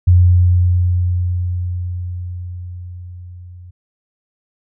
sine tone with level ramp, 89.1 Hz, F2, 35 cents sharp, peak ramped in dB -5 to -34 dBFS, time 0.07-3.71 s, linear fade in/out 10 ms, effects none

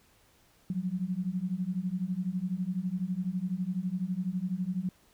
sine beating tone pair, 176.7 / 188.7 Hz, F3 / F#3, +21 / +34 cents, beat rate 12 Hz, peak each -33 / -32 dBFS, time 0.7-4.89 s, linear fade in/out 2 ms, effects pink hiss -64 dBFS RMS until 5.13 s

